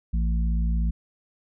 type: harmonic tone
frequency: 56.7 Hz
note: A#1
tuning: 47 cents flat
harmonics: 1 / 3 / 4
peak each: -21 / -30 / -37 dBFS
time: 0.13-0.91 s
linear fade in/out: 10 ms
effects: none